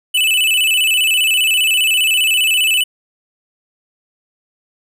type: tone with vibrato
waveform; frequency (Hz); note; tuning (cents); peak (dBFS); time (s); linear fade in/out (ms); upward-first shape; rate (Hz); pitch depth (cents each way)
square; 2794; F7; 0; -12; 0.14-2.84; 10; square; 15; 110
effects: none